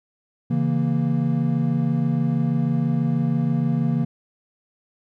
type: chord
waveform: triangle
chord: A# diminished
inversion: first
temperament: equal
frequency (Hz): 138.59 / 164.81 / 233.1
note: C#3 / E3 / A#3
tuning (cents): 0 / 0 / 0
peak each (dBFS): -21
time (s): 0.5-4.05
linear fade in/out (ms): 10
effects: none